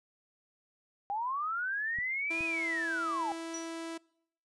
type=linear two-way sweep; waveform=sine; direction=up then down; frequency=784 to 2517 to 784 Hz; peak=-31 dBFS; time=1.1-3.32 s; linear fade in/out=0 ms; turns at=2.44 s
type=clicks; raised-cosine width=5 ms; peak=-35 dBFS; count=2; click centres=1.987 / 2.408 s
type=tone; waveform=sawtooth; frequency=329.6 Hz; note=E4; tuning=in tune; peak=-34 dBFS; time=2.3-3.98 s; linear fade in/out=10 ms
type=tone with exponential decay; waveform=sine; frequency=5850 Hz; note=F#8; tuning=21 cents flat; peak=-36 dBFS; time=3.54-3.8 s; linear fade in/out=2 ms; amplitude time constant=55 ms
effects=noise-tail reverb RT60 0.7 s tail -25 dB re dry + resampled to 24000 Hz